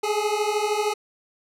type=beating tone pair; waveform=25% pulse; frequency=414.1 / 427.1 Hz; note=G#4 / G#4; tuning=-5 / +48 cents; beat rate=13 Hz; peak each=-21 dBFS; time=0.03-0.94 s; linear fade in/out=10 ms; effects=low-pass 11000 Hz 12 dB/octave

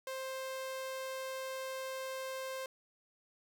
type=tone; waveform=sawtooth; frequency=526 Hz; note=C5; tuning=9 cents sharp; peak=-35 dBFS; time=0.07-2.66 s; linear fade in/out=2 ms; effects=none

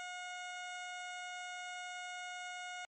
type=tone; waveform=15% pulse; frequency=722 Hz; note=F#5; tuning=43 cents flat; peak=-36 dBFS; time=0-2.85 s; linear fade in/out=0 ms; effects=MP3 32 kbps

